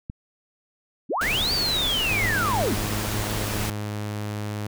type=click; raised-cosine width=5 ms; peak=-20 dBFS; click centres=0.099 s
type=linear two-way sweep; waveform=sine; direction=up then down; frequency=155.7 to 4699 to 155.7 Hz; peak=-22 dBFS; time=1.09-2.75 s; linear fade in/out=20 ms; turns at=1.53 s
type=noise; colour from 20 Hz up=pink; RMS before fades=-29 dBFS; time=1.21-3.7 s; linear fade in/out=2 ms
type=tone; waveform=sawtooth; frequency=104.7 Hz; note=G#2; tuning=15 cents sharp; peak=-24 dBFS; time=2.1-4.67 s; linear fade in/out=5 ms
effects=none